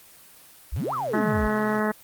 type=exponential two-way sweep; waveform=sine; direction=up then down; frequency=47.63 to 1367 to 47.63 Hz; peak=-25 dBFS; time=0.72-1.48 s; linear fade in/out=10 ms; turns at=0.94 s
type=tone with vibrato; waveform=sawtooth; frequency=131.9 Hz; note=C3; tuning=14 cents sharp; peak=-34 dBFS; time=0.76-1.8 s; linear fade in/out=2 ms; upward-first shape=triangle; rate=8.5 Hz; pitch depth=140 cents each way
type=harmonic tone; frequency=213.5 Hz; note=G#3; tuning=48 cents sharp; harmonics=1 / 2 / 3 / 4 / 5 / 6 / 7 / 8 / 9; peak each=-25 / -28 / -30 / -31 / -32 / -33 / -33 / -34 / -35 dBFS; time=1.13-1.92 s; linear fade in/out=10 ms
effects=white hiss -50 dBFS RMS until 2.03 s + Opus 24 kbps